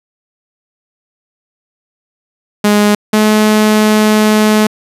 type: tone pair in turn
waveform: sawtooth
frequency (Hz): 207.7 / 214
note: G#3 / A3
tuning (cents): 0 / -48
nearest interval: minor second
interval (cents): 52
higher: second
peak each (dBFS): -3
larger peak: neither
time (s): 2.64-2.95 / 3.13-4.67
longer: second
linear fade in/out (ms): 5
effects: resampled to 32000 Hz + 7-bit